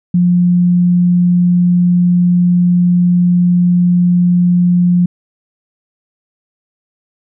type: tone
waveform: sine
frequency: 176.9 Hz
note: F3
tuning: 23 cents sharp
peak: -7 dBFS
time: 0.14-5.06 s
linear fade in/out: 5 ms
effects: none